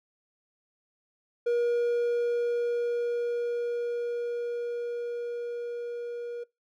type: tone with level ramp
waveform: triangle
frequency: 476.8 Hz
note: A#4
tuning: 39 cents sharp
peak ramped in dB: -21 to -32 dBFS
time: 1.46-6.44 s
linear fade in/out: 10 ms
effects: noise-tail reverb RT60 0.2 s tail -22 dB re dry